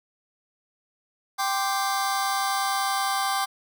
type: chord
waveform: sawtooth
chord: G suspended fourth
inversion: none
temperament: just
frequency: 784 / 1045.3 / 1176 Hz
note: G5 / C6 / D6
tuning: 0 / -2 / +2 cents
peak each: -22 / -27 / -24 dBFS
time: 1.38-3.46 s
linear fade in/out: 20 ms
effects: none